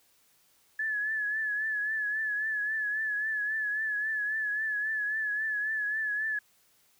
sine tone with vibrato, 1719 Hz, A6, 41 cents flat, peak -28 dBFS, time 0.79-6.39 s, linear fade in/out 5 ms, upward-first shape triangle, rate 3.7 Hz, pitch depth 60 cents each way, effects white hiss -66 dBFS RMS until 6.99 s

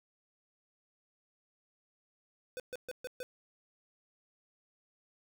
square tone bursts, 504 Hz, B4, 35 cents sharp, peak -39 dBFS, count 5, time 2.57-3.23 s, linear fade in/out 0 ms, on 28 ms, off 130 ms, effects none

